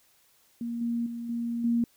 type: tone with level steps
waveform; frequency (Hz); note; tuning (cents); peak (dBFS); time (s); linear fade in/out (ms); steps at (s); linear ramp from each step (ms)
sine; 234.8; A#3; +13; -30 / -26 / -33 / -28 / -22; 0.61-1.84; 2; 0.81 / 1.06 / 1.29 / 1.64; 5
effects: white hiss -64 dBFS RMS until 1.96 s